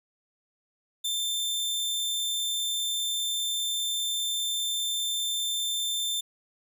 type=tone; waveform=sawtooth; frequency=3565 Hz; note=A7; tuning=22 cents sharp; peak=-24 dBFS; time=1.04-6.21 s; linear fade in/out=10 ms; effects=none